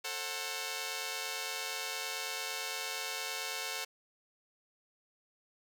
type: chord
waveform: 5% pulse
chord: F# diminished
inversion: first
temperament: just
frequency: 444 / 532.8 / 740 Hz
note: A4 / C5 / F#5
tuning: +16 / +31 / 0 cents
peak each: -30 dBFS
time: 0.04-3.85 s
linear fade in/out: 10 ms
effects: none